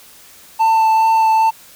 triangle tone with vibrato, 889 Hz, A5, 18 cents sharp, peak -8 dBFS, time 0.59-1.51 s, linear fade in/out 20 ms, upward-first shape sine, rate 2.4 Hz, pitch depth 11 cents each way, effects white hiss -43 dBFS RMS until 1.75 s

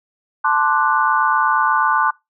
sine chord, D dominant seventh, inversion second, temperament equal, 880 / 1046.5 / 1174.7 / 1480 Hz, A5 / C6 / D6 / F#6, 0 / 0 / 0 / 0 cents, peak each -19 dBFS, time 0.44-2.11 s, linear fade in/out 10 ms, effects noise-tail reverb RT60 0.2 s tail -23 dB re dry

